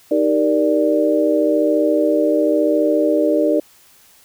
sine chord, Eb major seventh, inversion none, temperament equal, 311.1 / 392 / 466.2 / 587.3 Hz, Eb4 / G4 / Bb4 / D5, 0 / 0 / 0 / 0 cents, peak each -17 / -22 / -20 / -17 dBFS, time 0.11-3.6 s, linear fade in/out 5 ms, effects white hiss -50 dBFS RMS until 4.24 s

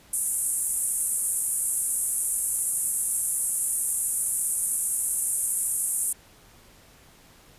pink band-pass noise, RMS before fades -27 dBFS, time 0.13-6.13 s, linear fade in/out 5 ms, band 8600 to 11000 Hz, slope 48 dB/octave, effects pink hiss -54 dBFS RMS until 7.58 s + resampled to 32000 Hz

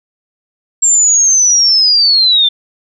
sine linear sweep, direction down, 7459 to 3520 Hz, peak -6 dBFS, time 0.82-2.49 s, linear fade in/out 10 ms, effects none

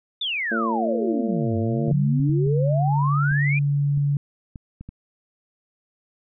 sine exponential two-way sweep, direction down then up, 3657 to 96.3 to 2463 Hz, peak -23 dBFS, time 0.21-3.59 s, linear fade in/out 5 ms, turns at 1.57 s
harmonic tone, 113.5 Hz, A#2, 46 cents flat, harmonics 2 / 3 / 4 / 5 / 6, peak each -25 / -29 / -31 / -33 / -35 dBFS, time 0.51-1.92 s, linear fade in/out 10 ms
sine tone, 142.8 Hz, D3, 48 cents flat, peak -18 dBFS, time 1.88-4.17 s, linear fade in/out 2 ms
clicks, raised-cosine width 5 ms, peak -24 dBFS, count 9, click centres 1.931 / 2.2 / 2.296 / 2.467 / 3.314 / 3.976 / 4.558 / 4.81 / 4.89 s
effects none

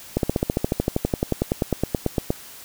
slowing click train, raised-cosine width 2 ms, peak -6 dBFS, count 25, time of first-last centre 0.17-2.304 s, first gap 62 ms, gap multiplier 1.03, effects white hiss -42 dBFS RMS until 2.64 s

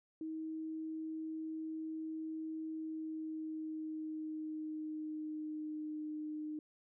sine tone with pitch glide, 317.3 to 305.4 Hz, D#4 to D#4, +34 to -32 cents, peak -39 dBFS, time 0.21-6.59 s, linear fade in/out 2 ms, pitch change -66 cents, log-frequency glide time 2.69-6.09 s, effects none

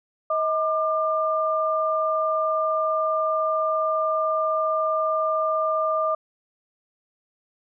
sine tone pair together, 633 / 1197.6 Hz, D#5 / D6, +30 / +33 cents, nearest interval major seventh, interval 1103 cents, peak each -23 dBFS, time 0.3-6.15 s, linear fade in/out 5 ms, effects none

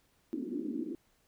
pink band-pass noise, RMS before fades -37 dBFS, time 0.33-0.95 s, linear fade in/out 0 ms, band 240 to 340 Hz, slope 48 dB/octave, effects pink hiss -71 dBFS RMS until 1.27 s

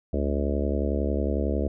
harmonic tone, 71 Hz, C#2, 42 cents sharp, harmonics 1 / 3 / 4 / 5 / 6 / 7 / 8 / 9, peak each -26 / -31 / -32 / -33 / -34 / -34 / -35 / -36 dBFS, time 0.13-1.68 s, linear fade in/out 5 ms, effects none

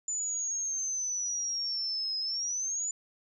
sine exponential two-way sweep, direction down then up, 7040 to 5070 to 7040 Hz, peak -30 dBFS, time 0.08-2.91 s, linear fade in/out 2 ms, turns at 2.19 s, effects none

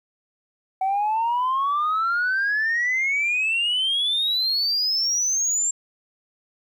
sine exponential sweep, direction up, 752 to 7459 Hz, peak -18 dBFS, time 0.81-5.71 s, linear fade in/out 5 ms, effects tanh soft clip ceiling -17 dBFS + 10-bit

